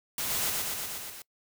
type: noise with echo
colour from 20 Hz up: white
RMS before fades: -32 dBFS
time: 0.18-0.5 s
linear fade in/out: 2 ms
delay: 120 ms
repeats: 6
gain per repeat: -2 dB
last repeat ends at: 1.22 s
effects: noise-tail reverb RT60 0.1 s tail -24 dB re dry